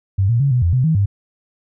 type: tone with pitch steps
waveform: sine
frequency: 97 / 117.5 / 139.5 / 124.2 / 85.7 / 127.8 / 159.7 / 100 Hz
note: G2 / A#2 / C#3 / B2 / F2 / C3 / D#3 / G2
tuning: -18 / +14 / +11 / +10 / -32 / -40 / +45 / +35 cents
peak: -12 dBFS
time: 0.18-1.06 s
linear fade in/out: 10 ms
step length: 110 ms
effects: none